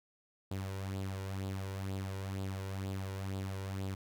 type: tone with flanger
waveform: sawtooth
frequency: 96.4 Hz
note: G2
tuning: 28 cents flat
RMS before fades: -39 dBFS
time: 0.51-3.95 s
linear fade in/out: 5 ms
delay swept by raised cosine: 0.24 to 2.14 ms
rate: 2.1 Hz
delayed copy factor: +0.55
effects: none